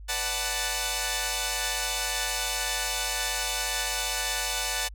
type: chord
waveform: 5% pulse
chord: B minor seventh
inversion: none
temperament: equal with one note detuned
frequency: 493.9 / 587.3 / 743.4 / 880 Hz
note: B4 / D5 / F#5 / A5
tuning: 0 / 0 / +8 / 0 cents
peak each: -25 / -24 / -20 / -19 dBFS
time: 0.08-4.89 s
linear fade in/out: 20 ms
effects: added 50 Hz sine -40 dBFS peak until 4.94 s